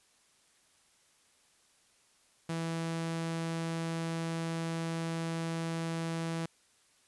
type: tone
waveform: sawtooth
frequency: 164.81 Hz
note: E3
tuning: in tune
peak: -29 dBFS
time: 2.49-6.46 s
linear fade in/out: 5 ms
effects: white hiss -67 dBFS RMS until 7.07 s + resampled to 24000 Hz